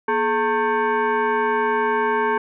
sine tone with frequency modulation, 240.1 Hz, B3, 49 cents flat, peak -17 dBFS, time 0.08-2.38 s, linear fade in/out 5 ms, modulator 665 Hz, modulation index 2, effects none

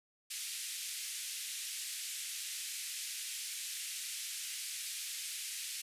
white band-pass noise, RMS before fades -42 dBFS, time 0.3-5.82 s, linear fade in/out 10 ms, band 2100 to 11000 Hz, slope 24 dB/octave, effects resampled to 32000 Hz

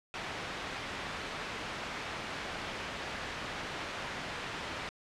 white low-pass noise, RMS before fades -40 dBFS, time 0.14-4.89 s, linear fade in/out 0 ms, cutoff 2400 Hz, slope 12 dB/octave, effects low-pass 9000 Hz 12 dB/octave

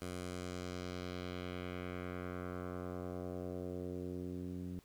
10% pulse tone with low-pass filter sweep, 90 Hz, F#2, 47 cents flat, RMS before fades -43 dBFS, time 0.02-4.79 s, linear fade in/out 0 ms, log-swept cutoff 11000 to 220 Hz, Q 1.4, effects pink hiss -67 dBFS RMS until 4.84 s

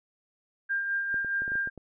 sine tone with tremolo, 1598 Hz, G6, 33 cents sharp, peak -25 dBFS, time 0.69-1.7 s, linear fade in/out 20 ms, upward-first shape sine, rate 4.8 Hz, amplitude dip 40%
clicks, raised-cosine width 2 ms, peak -30 dBFS, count 8, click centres 1.143 / 1.247 / 1.42 / 1.479 / 1.519 / 1.555 / 1.674 / 1.777 s
effects none

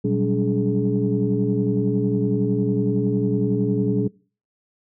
sine tone cluster, 121.1 / 187.5 / 198.4 / 285.6 / 420.7 Hz, B2 / F#3 / G3 / D4 / G#4, -34 / +23 / +21 / -48 / +22 cents, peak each -24 dBFS, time 0.04-4.08 s, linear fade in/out 10 ms, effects noise-tail reverb RT60 0.4 s tail -24 dB re dry + tanh soft clip ceiling -8 dBFS

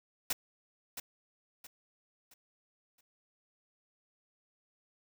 white noise with echo, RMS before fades -32 dBFS, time 0.3-0.33 s, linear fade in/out 5 ms, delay 670 ms, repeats 4, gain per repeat -9 dB, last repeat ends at 3.01 s, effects none

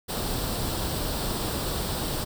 pink noise with comb filter, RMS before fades -29 dBFS, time 0.08-2.25 s, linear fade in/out 20 ms, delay 0.23 ms, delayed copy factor +0.55, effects none

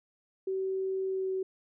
sine tone with pitch glide, 381.4 to 378.3 Hz, G4 to F#4, -47 to +38 cents, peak -29 dBFS, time 0.47-1.43 s, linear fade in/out 5 ms, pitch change -15 cents, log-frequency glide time 1.06-1.32 s, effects none

